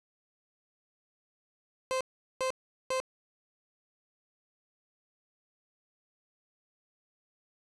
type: tone bursts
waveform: 30% pulse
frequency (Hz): 520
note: C5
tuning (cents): -11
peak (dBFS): -26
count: 3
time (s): 1.91-3.001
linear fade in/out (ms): 0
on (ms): 97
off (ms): 400
effects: resampled to 24000 Hz + 11-bit